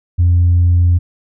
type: tone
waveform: sine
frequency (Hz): 87.31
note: F2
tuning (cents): 0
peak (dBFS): -6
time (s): 0.18-0.99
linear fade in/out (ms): 20
effects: tanh soft clip ceiling -5 dBFS